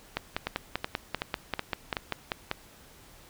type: two click trains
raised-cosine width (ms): 0.3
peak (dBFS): -12 / -13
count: 13 / 5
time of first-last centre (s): 0.17-2.514 / 0.47-1.968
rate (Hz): 5.12 / 2.67
effects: pink hiss -54 dBFS RMS until 3.29 s